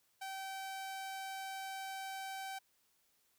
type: tone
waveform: sawtooth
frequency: 772 Hz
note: G5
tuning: 27 cents flat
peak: -38 dBFS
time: 0.21-2.59 s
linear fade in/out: 10 ms
effects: white hiss -75 dBFS RMS until 3.38 s